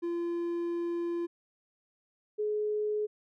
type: tone pair in turn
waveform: triangle / sine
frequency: 342.8 / 422.6 Hz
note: F4 / G#4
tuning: -32 / +30 cents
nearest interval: major third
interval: 362 cents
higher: second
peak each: -28 / -28 dBFS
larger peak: neither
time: 0.02-1.27 / 2.38-3.07 s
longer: first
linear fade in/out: 20 ms
effects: none